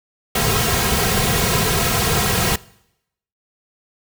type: noise with comb filter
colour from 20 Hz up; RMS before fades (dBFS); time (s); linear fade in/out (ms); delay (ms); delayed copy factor
pink; -18; 0.35-2.56; 5; 3.4; -0.75
effects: noise-tail reverb RT60 0.8 s tail -22 dB re dry